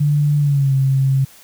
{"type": "tone with pitch glide", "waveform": "sine", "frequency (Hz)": [146.83, 134.64], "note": ["D3", "C3"], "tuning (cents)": [0, 50], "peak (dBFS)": -12, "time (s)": [0, 1.25], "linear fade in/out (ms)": 10, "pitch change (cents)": -150, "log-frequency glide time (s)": [0.38, 0.74], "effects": ["white hiss -45 dBFS RMS until 1.43 s"]}